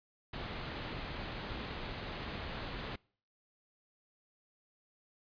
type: low-pass noise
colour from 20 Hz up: pink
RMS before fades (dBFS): -42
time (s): 0.33-2.96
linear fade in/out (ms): 5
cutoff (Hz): 4400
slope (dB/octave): 48
effects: noise-tail reverb RT60 0.5 s tail -26 dB re dry + resampled to 11025 Hz